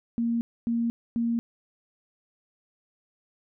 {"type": "tone bursts", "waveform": "sine", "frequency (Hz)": 233.1, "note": "A#3", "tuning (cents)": 0, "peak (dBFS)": -23, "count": 3, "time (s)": [0.18, 1.39], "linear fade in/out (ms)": 0, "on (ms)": 230, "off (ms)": 260, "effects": []}